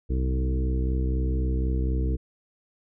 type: harmonic tone with a mistuned harmonic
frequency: 64 Hz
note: C2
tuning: 38 cents flat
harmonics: 1 / 2 / 3 / 4 / 5 / 6 / 7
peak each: -23 / -32 / -36 / -38 / -35 / -42 / -38 dBFS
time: 0.09-2.17 s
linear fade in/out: 20 ms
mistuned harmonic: 2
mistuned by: +16 cents
effects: none